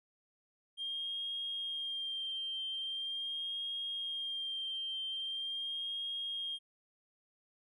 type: tone with vibrato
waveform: triangle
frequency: 3201 Hz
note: G7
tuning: 36 cents sharp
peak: -33 dBFS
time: 0.77-6.59 s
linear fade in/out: 50 ms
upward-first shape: sine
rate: 0.42 Hz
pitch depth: 29 cents each way
effects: tanh soft clip ceiling -34 dBFS + resampled to 32000 Hz